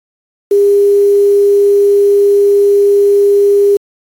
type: tone with quantisation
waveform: sine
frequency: 403.9 Hz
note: G#4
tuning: 48 cents flat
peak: -5 dBFS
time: 0.51-3.77 s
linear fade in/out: 5 ms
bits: 5
effects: AAC 64 kbps